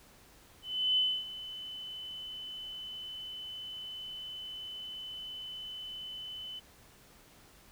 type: tone with ADSR envelope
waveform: sine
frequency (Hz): 3021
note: F#7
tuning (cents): +35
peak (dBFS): -24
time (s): 0.62-6.6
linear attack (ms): 350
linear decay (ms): 270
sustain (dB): -16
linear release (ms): 15
effects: pink hiss -59 dBFS RMS until 7.71 s